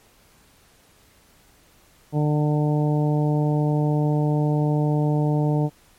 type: harmonic tone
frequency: 149.5 Hz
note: D3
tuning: 31 cents sharp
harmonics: 1 / 2 / 3 / 4 / 5 / 6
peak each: -19 / -25 / -29 / -31 / -33 / -35 dBFS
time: 2.12-5.7 s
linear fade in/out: 50 ms
effects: pink hiss -56 dBFS RMS until 5.98 s + MP3 64 kbps